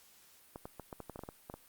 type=clicks; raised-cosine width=1 ms; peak=-29 dBFS; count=12; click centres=0.559 / 0.655 / 0.797 / 0.928 / 1.003 / 1.097 / 1.159 / 1.192 / 1.236 / 1.289 / 1.499 / 1.54 s; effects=white hiss -62 dBFS RMS until 1.68 s + Opus 48 kbps